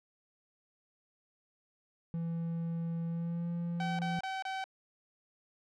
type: tone with pitch glide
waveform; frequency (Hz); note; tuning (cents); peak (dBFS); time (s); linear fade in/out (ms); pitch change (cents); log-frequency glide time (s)
triangle; 166.9 to 171.1; E3 to F3; +22 to -35; -31; 2.14-4.19; 0; +43; 3.06-3.49
type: tone bursts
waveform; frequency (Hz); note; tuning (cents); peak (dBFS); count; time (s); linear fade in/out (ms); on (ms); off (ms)
sawtooth; 765; G5; -42; -31; 4; 3.8-4.641; 2; 190; 27
effects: low-pass 4000 Hz 12 dB/octave